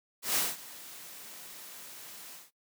white noise with ADSR envelope, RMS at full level -27 dBFS, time 0.22-2.51 s, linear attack 140 ms, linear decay 200 ms, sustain -20 dB, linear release 170 ms, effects noise-tail reverb RT60 0.1 s tail -18 dB re dry + high-pass 150 Hz 12 dB/octave

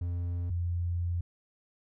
triangle / sine tone pair in turn, 87.31 / 86.89 Hz, F2 / F2, 0 / -8 cents, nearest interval unison, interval 8 cents, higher first, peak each -28 dBFS, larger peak neither, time 0.01-0.5 / 0.5-1.21 s, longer second, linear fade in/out 5 ms, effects none

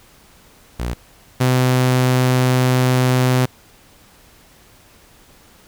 sawtooth tone pair in turn, 60.1 / 127.35 Hz, B1 / C3, -46 / -46 cents, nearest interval octave + minor second, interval 1300 cents, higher second, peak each -17 / -9 dBFS, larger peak second, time 0.79-0.94 / 1.4-3.46 s, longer second, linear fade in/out 10 ms, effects pink hiss -49 dBFS RMS until 5.67 s

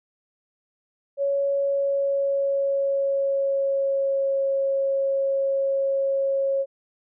sine tone with pitch glide, 558 to 546.2 Hz, C#5 to C#5, +11 to -26 cents, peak -20 dBFS, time 1.17-6.66 s, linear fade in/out 50 ms, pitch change -37 cents, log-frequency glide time 1.47-4.41 s, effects none

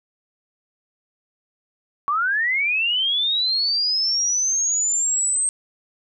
sine linear sweep, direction up, 1108.7 to 8372 Hz, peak -18 dBFS, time 2.08-5.49 s, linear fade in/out 0 ms, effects none

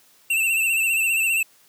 square tone with vibrato, 2678 Hz, E7, 27 cents sharp, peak -19 dBFS, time 0.3-1.43 s, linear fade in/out 5 ms, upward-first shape sine, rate 15 Hz, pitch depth 54 cents each way, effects white hiss -56 dBFS RMS until 1.68 s + high-pass 100 Hz 12 dB/octave

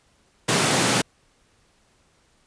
pink high-pass noise, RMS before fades -20 dBFS, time 0.48-1.02 s, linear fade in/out 10 ms, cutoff 110 Hz, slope 48 dB/octave, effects pink hiss -62 dBFS RMS until 2.46 s + resampled to 22050 Hz

